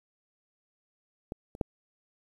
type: clicks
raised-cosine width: 2 ms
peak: -22 / -30 / -14 dBFS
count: 3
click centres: 1.321 / 1.551 / 1.612 s
effects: 9-bit